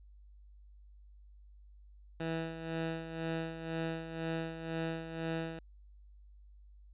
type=tone with tremolo; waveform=15% pulse; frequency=163.3 Hz; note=E3; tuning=16 cents flat; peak=-27 dBFS; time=2.2-5.59 s; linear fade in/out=2 ms; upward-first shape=sine; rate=2 Hz; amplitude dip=65%; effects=added 50 Hz sine -54 dBFS peak until 6.93 s + resampled to 8000 Hz